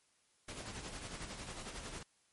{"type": "noise with tremolo", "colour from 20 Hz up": "pink", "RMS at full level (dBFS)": -44, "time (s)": [0.48, 2.03], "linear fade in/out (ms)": 5, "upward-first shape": "sine", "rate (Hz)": 11, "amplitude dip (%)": 50, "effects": ["white hiss -73 dBFS RMS until 2.32 s", "MP3 48 kbps"]}